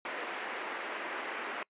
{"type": "band-pass noise", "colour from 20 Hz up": "white", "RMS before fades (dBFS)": -39, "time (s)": [0.05, 1.63], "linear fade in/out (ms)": 2, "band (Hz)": [290, 2300], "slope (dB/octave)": 24, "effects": ["noise-tail reverb RT60 0.1 s tail -25 dB re dry", "resampled to 8000 Hz"]}